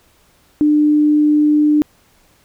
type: tone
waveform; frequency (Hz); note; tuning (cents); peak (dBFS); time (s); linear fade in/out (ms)
sine; 299.3; D4; +33; -9; 0.61-1.82; 0
effects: pink hiss -54 dBFS RMS until 2.44 s